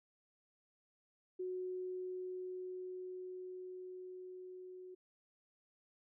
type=tone with level ramp; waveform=sine; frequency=367.6 Hz; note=F#4; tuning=11 cents flat; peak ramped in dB=-38 to -49 dBFS; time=1.39-4.95 s; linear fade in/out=10 ms; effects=none